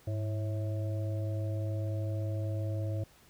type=harmonic tone with a mistuned harmonic; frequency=109.1 Hz; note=A2; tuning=14 cents flat; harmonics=1 / 3 / 5 / 6; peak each=-31 / -43 / -43 / -46 dBFS; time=0.07-3.04 s; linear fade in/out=5 ms; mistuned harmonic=1; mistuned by=-99 cents; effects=pink hiss -61 dBFS RMS until 3.29 s